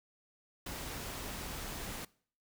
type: noise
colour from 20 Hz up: pink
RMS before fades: -42 dBFS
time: 0.66-2.05 s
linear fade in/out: 5 ms
effects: noise-tail reverb RT60 0.5 s tail -22 dB re dry